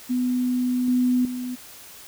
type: tone with level steps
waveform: sine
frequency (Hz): 249.7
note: B3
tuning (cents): +19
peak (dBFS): -20 / -17 / -27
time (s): 0.09-1.56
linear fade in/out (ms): 20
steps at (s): 0.88 / 1.25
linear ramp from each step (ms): 2
effects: white hiss -44 dBFS RMS until 2.07 s